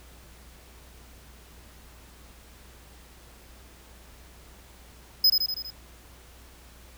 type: tone with echo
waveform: square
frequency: 5060 Hz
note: D#8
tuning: 28 cents sharp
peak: -16 dBFS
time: 5.24-5.3 s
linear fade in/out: 5 ms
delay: 81 ms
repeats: 5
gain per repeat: -4 dB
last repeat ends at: 5.705 s
effects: added 60 Hz sine -51 dBFS peak until 6.97 s + pink hiss -53 dBFS RMS until 6.97 s